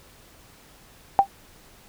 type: tone with exponential decay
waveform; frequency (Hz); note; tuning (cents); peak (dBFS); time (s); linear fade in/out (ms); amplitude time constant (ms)
sine; 789; G5; +11; -7; 1.19-1.27; 0; 17
effects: pink hiss -52 dBFS RMS until 1.88 s